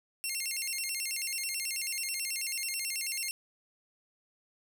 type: tone with vibrato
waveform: 10% pulse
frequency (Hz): 2406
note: D7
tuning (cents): +41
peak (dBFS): -24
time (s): 0.24-3.31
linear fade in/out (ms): 0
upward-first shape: square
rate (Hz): 9.2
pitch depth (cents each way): 210
effects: none